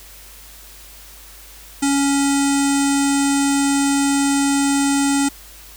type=tone with low-pass filter; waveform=square; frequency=279 Hz; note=C#4; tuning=11 cents sharp; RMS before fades=-17 dBFS; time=1.82-5.29 s; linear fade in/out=10 ms; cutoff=8100 Hz; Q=6.4; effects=added 50 Hz sine -44 dBFS peak until 5.76 s + white hiss -42 dBFS RMS until 5.76 s